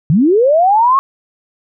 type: linear sweep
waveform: sine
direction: up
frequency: 134.5 to 1108.7 Hz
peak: -7 dBFS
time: 0.1-0.99 s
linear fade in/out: 0 ms
effects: none